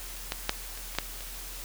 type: clicks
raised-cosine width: 0.2 ms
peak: -12 / -7 / -27 / -23 / -8 / -26 dBFS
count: 6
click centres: 0.321 / 0.494 / 0.775 / 0.951 / 0.986 / 1.207 s
effects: added 41 Hz sine -42 dBFS peak until 1.64 s + white hiss -42 dBFS RMS until 1.64 s